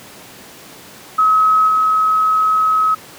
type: tone with level steps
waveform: sine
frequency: 1279 Hz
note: D#6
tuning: 47 cents sharp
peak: -9 / -11 dBFS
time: 1.18-2.95 s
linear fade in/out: 10 ms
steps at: 1.67 s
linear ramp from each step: 20 ms
effects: pink hiss -38 dBFS RMS until 3.18 s + high-pass 150 Hz 12 dB/octave